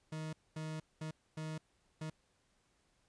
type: tone bursts at uneven times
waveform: 40% pulse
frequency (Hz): 156.7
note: D#3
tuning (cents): +13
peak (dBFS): -39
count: 5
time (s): 0.12-0.33 / 0.56-0.8 / 1.01-1.11 / 1.37-1.58 / 2.01-2.1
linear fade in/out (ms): 5
effects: pink hiss -75 dBFS RMS until 3.08 s + resampled to 22050 Hz